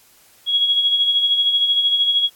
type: tone with tremolo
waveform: sine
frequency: 3322 Hz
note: G#7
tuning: in tune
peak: -12 dBFS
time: 0.46-2.3 s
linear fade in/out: 50 ms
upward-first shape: sine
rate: 13 Hz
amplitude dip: 50%
effects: white hiss -52 dBFS RMS until 2.35 s + AAC 64 kbps